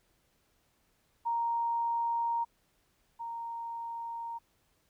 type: tone pair in turn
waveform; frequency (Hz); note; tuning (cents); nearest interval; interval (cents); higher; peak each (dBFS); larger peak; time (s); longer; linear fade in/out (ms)
sine; 932.3 / 928.2; A#5 / A#5; 0 / -8; unison; 8; first; -28 / -36; first; 1.25-2.45 / 3.19-4.39; neither; 20
effects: pink hiss -72 dBFS RMS until 4.89 s